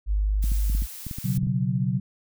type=tone; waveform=sine; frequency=51 Hz; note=G#1; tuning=31 cents flat; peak=-20 dBFS; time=0.06-0.87 s; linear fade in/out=50 ms
type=noise; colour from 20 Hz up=blue; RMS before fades=-39 dBFS; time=0.42-1.38 s; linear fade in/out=10 ms
type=clicks; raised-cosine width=5 ms; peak=-21 dBFS; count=11; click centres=0.441 / 0.518 / 0.698 / 0.75 / 0.822 / 1.067 / 1.112 / 1.185 / 1.38 / 1.432 / 1.47 s
type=chord; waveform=sine; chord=B suspended second; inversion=none; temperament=just; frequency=123.47 / 138.9 / 185.21 Hz; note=B2 / C#3 / F#3; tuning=0 / +4 / +2 cents; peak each=-26 dBFS; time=1.24-2 s; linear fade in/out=10 ms
effects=none